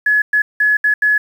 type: tone bursts at uneven times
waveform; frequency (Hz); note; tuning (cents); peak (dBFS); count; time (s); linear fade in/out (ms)
sine; 1698; G#6; +38; -10; 5; 0.06-0.22 / 0.33-0.42 / 0.6-0.77 / 0.84-0.94 / 1.02-1.18; 5
effects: 7-bit